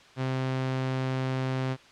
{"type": "tone", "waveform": "sawtooth", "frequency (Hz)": 130.81, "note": "C3", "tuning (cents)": 0, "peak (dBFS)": -23, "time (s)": [0.16, 1.77], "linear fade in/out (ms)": 50, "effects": ["white hiss -53 dBFS RMS until 1.91 s", "low-pass 4000 Hz 12 dB/octave"]}